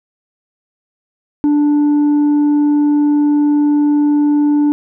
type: tone with tanh clipping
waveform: sine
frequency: 293.7 Hz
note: D4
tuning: in tune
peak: -10 dBFS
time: 1.44-4.72 s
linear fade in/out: 0 ms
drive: 3 dB
effects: none